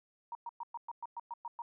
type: tone bursts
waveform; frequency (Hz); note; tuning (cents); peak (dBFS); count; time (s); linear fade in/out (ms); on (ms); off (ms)
sine; 941; A#5; +16; -38; 10; 0.32-1.62; 2; 31; 110
effects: none